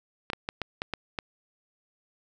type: clicks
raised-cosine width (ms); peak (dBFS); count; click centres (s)
0.3; -14; 7; 0.301 / 0.333 / 0.489 / 0.617 / 0.819 / 0.937 / 1.188
effects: none